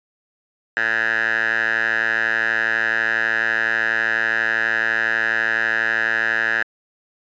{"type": "tone with band-pass filter", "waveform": "10% pulse", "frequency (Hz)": 112.1, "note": "A2", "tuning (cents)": 33, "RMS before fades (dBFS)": -20, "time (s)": [0.77, 6.63], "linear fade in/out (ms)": 0, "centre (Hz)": 1700, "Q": 6.8, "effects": ["resampled to 16000 Hz"]}